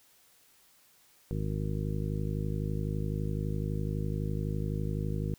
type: harmonic tone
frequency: 51.91 Hz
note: G#1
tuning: in tune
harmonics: 1 / 2 / 3 / 4 / 5 / 6 / 7 / 9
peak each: -35 / -35 / -34 / -41 / -43 / -47 / -43 / -44 dBFS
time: 1.31-5.34 s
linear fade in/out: 0 ms
effects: white hiss -63 dBFS RMS until 5.38 s